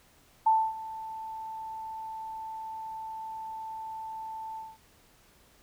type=tone with ADSR envelope; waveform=sine; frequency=884 Hz; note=A5; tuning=8 cents sharp; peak=-18 dBFS; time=0.46-4.78 s; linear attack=9 ms; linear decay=260 ms; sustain=-18 dB; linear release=210 ms; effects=pink hiss -61 dBFS RMS until 5.62 s